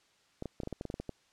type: clicks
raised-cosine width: 2 ms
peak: -24 dBFS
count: 12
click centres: 0.424 / 0.457 / 0.602 / 0.634 / 0.674 / 0.727 / 0.811 / 0.853 / 0.901 / 0.941 / 1 / 1.093 s
effects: white hiss -68 dBFS RMS until 1.32 s + low-pass 6000 Hz 12 dB/octave